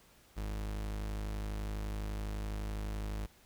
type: tone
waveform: 40% pulse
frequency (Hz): 51.91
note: G#1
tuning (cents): 0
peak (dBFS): -35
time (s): 0.36-3.27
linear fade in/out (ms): 20
effects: pink hiss -63 dBFS RMS until 3.45 s